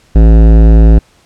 sine tone with hard clipping, 54.9 Hz, A1, 3 cents flat, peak -3 dBFS, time 0.15-0.99 s, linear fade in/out 10 ms, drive 16 dB, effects pink hiss -48 dBFS RMS until 1.25 s + low-pass 9000 Hz 12 dB/octave

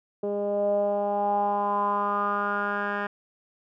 10% pulse tone with low-pass filter sweep, 203.7 Hz, G#3, 33 cents flat, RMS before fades -26 dBFS, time 0.23-3.07 s, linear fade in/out 5 ms, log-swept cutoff 490 to 1800 Hz, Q 6, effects none

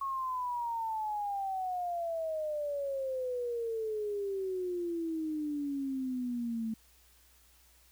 sine exponential sweep, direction down, 1100 to 220 Hz, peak -32 dBFS, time 0.01-6.74 s, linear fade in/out 5 ms, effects added 60 Hz sine -65 dBFS peak until 7.91 s + white hiss -64 dBFS RMS until 7.91 s

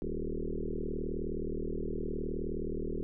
sine tone with frequency modulation, 176.4 Hz, F3, 18 cents sharp, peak -32 dBFS, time 0.02-3.03 s, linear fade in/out 0 ms, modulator 39.2 Hz, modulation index 6.5, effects none

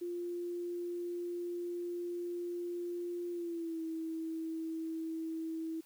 sine tone with pitch glide, 349.2 to 323.9 Hz, F4 to E4, 0 to -30 cents, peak -36 dBFS, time 0.01-5.81 s, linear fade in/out 10 ms, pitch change -130 cents, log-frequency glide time 3.31-3.82 s, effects white hiss -65 dBFS RMS until 5.85 s

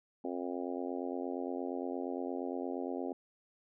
harmonic tone, 88.6 Hz, F2, 25 cents sharp, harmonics 3 / 4 / 5 / 6 / 7 / 8 / 9, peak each -39 / -41 / -43 / -45 / -46 / -47 / -48 dBFS, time 0.24-3.13 s, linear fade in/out 5 ms, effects none

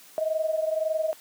sine tone pair together, 628.2 / 650 Hz, D#5 / E5, +16 / -24 cents, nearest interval minor second, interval 60 cents, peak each -25 / -29 dBFS, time 0.18-1.13 s, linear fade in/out 0 ms, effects white hiss -51 dBFS RMS until 1.2 s + high-pass 200 Hz 12 dB/octave

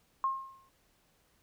sine tone with exponential decay, 1070 Hz, C6, 38 cents sharp, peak -25 dBFS, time 0.24-0.69 s, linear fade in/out 1 ms, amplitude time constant 96 ms, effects pink hiss -70 dBFS RMS until 1.42 s

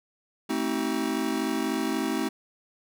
square chord, A diminished seventh, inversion none, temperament just, 220 / 264 / 316.8 / 380.2 Hz, A3 / C4 / Eb4 / Gb4, 0 / +16 / +31 / +47 cents, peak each -33 / -31 / -31 / -34 dBFS, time 0.49-2.29 s, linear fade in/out 10 ms, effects none

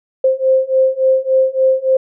sine beating tone pair, 523.3 / 526.8 Hz, C5 / C5, 0 / +12 cents, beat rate 3.5 Hz, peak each -14 / -13 dBFS, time 0.24-1.97 s, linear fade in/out 5 ms, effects none

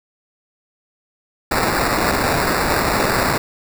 blue noise with sample-and-hold, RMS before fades -18 dBFS, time 1.51-3.38 s, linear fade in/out 5 ms, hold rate 3150 Hz, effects none

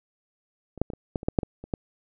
clicks, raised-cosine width 2 ms, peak -27 / -9 / -22 / -23 / -13 / -24 / -9 / -6 / -17 / -26 / -13 dBFS, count 11, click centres 0.777 / 0.816 / 0.902 / 0.935 / 1.158 / 1.231 / 1.285 / 1.388 / 1.432 / 1.64 / 1.738 s, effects none

